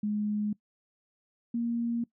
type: tone pair in turn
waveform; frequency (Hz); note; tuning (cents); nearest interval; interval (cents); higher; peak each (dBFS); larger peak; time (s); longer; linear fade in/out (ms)
sine; 209.4 / 234.5; G#3 / A#3; +15 / +11; major second; 196; second; -27; neither; 0.03-0.53 / 1.54-2.04; neither; 5
effects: noise-tail reverb RT60 0.1 s tail -21 dB re dry